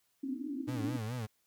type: band-pass noise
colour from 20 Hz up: white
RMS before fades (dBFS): -38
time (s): 0.23-0.97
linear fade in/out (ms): 10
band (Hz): 260 to 300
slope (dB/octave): 96
type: tone with vibrato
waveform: 35% pulse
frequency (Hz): 116.54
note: A#2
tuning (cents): 0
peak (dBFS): -34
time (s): 0.67-1.27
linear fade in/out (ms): 20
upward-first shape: sine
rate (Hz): 4.7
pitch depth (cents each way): 150
effects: white hiss -75 dBFS RMS until 1.46 s